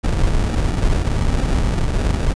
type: noise with sample-and-hold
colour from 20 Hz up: brown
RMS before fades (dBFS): -17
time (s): 0.03-2.34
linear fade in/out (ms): 20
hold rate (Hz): 1050
effects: resampled to 22050 Hz